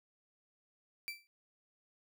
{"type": "tone with exponential decay", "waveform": "30% pulse", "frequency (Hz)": 2336, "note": "D7", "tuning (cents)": -10, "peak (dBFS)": -33, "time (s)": [1.08, 1.27], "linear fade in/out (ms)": 0, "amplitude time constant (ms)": 40, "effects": []}